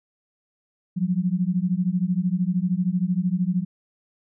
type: beating tone pair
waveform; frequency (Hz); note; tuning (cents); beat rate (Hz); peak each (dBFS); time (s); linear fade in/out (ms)
sine; 174.61 / 187.61; F3 / F#3; 0 / +24; 13; -23; 0.96-3.65; 20
effects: none